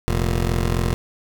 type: tone pair together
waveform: 15% pulse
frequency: 43.65 / 116.54 Hz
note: F1 / A#2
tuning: 0 / 0 cents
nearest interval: octave + perfect fourth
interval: 1700 cents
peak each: -13 / -20 dBFS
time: 0.08-0.94 s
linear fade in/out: 0 ms
effects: none